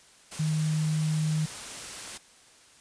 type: tone in noise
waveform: sine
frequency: 155.56 Hz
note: D#3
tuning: in tune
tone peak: -24 dBFS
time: 0.39-1.46 s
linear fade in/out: 10 ms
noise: white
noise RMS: -39 dBFS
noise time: 0.31-2.18 s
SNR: +12 dB
effects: white hiss -56 dBFS RMS until 2.8 s + resampled to 22050 Hz